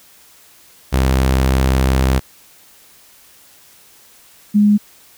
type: tone pair in turn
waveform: sawtooth / sine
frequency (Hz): 65.6 / 207.3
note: C2 / G#3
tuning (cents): +5 / -3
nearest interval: octave + minor sixth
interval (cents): 1992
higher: second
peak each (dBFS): -8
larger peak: neither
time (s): 0.92-2.2 / 4.54-4.78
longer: first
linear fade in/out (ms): 20
effects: white hiss -47 dBFS RMS until 5.17 s